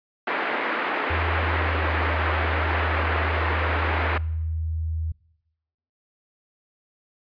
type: band-pass noise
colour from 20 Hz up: white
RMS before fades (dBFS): -26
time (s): 0.27-4.18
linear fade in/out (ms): 5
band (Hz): 260 to 2100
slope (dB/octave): 24
type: tone with pitch glide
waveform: sine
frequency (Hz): 82.1 to 80.32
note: E2 to E2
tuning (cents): -6 to -44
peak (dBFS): -24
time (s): 1.1-5.12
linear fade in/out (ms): 5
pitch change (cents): -38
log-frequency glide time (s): 1.65-1.79
effects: noise-tail reverb RT60 0.9 s tail -23 dB re dry + resampled to 11025 Hz